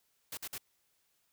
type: noise bursts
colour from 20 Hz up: white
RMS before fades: -41 dBFS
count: 3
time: 0.32-0.581 s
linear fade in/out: 5 ms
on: 53 ms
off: 51 ms
effects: white hiss -75 dBFS RMS until 1.32 s